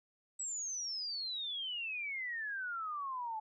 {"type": "exponential sweep", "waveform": "sine", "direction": "down", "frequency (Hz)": [7902, 854], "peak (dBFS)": -37, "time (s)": [0.39, 3.4], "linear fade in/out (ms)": 10, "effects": []}